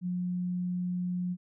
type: tone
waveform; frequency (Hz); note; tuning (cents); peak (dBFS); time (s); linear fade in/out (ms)
sine; 179.3; F3; +46; -29; 0.01-1.37; 50
effects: none